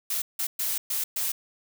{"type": "noise bursts at uneven times", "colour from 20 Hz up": "blue", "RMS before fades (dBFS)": -28, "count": 5, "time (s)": [[0.1, 0.22], [0.39, 0.47], [0.59, 0.78], [0.9, 1.04], [1.16, 1.32]], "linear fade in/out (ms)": 5, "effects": []}